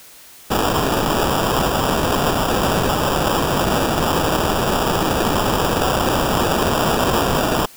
violet noise with sample-and-hold, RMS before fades -18 dBFS, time 0.5-7.66 s, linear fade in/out 10 ms, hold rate 2100 Hz, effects white hiss -43 dBFS RMS until 7.76 s

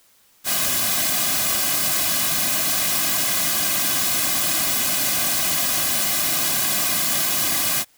white noise with comb filter, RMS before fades -21 dBFS, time 0.44-7.85 s, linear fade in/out 50 ms, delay 2.2 ms, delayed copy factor -0.9, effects white hiss -57 dBFS RMS until 7.97 s

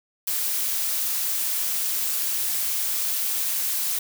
blue noise with amplitude modulation, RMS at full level -23 dBFS, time 0.27-3.99 s, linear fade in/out 5 ms, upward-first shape sine, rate 215 Hz, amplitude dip 50%, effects none

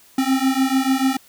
square beating tone pair, 261.6 / 268.4 Hz, C4 / C4, 0 / +44 cents, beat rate 6.8 Hz, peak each -20 dBFS, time 0.18-1.17 s, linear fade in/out 5 ms, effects white hiss -51 dBFS RMS until 1.28 s

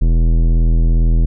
sine tone with tanh clipping, 41.2 Hz, E1, in tune, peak -11 dBFS, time 0.01-1.26 s, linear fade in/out 10 ms, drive 15 dB, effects none

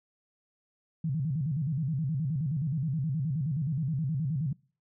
sine tone with vibrato, 146.1 Hz, D3, 9 cents flat, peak -27 dBFS, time 1.04-4.53 s, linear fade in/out 5 ms, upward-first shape square, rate 9.5 Hz, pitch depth 180 cents each way, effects noise-tail reverb RT60 0.4 s tail -24 dB re dry

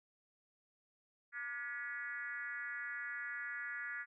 sine tone with frequency modulation, 1694 Hz, G#6, 34 cents sharp, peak -40 dBFS, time 1.32-4.06 s, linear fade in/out 50 ms, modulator 258 Hz, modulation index 1.3, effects none

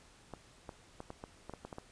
clicks, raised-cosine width 1 ms, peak -29 dBFS, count 10, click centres 0.337 / 0.692 / 1.004 / 1.104 / 1.239 / 1.496 / 1.537 / 1.65 / 1.728 / 1.784 s, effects pink hiss -61 dBFS RMS until 1.91 s + resampled to 22050 Hz

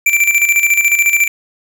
square tone with tremolo, 2348 Hz, D7, 1 cent flat, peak -8 dBFS, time 0.06-1.28 s, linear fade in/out 5 ms, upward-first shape square, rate 14 Hz, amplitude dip 60%, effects none

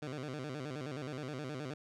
15% pulse tone with vibrato, 139.4 Hz, C#3, 10 cents sharp, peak -33 dBFS, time 0.02-1.74 s, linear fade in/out 5 ms, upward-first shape square, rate 9.5 Hz, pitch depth 140 cents each way, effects low-pass 6000 Hz 12 dB/octave

